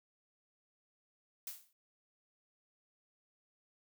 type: noise with exponential decay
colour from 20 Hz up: blue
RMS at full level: -40 dBFS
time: 1.47-1.73 s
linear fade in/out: 2 ms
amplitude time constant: 55 ms
effects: none